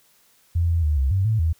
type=tone with pitch steps; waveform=sine; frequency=84.9 / 83.8 / 75.4 / 66.9 / 95.8 / 110.3 / 81.1 Hz; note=F2 / E2 / D2 / C2 / G2 / A2 / E2; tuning=-48 / +29 / +46 / +39 / -39 / +5 / -28 cents; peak=-17 dBFS; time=0.55-1.53 s; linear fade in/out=10 ms; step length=140 ms; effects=white hiss -59 dBFS RMS until 1.59 s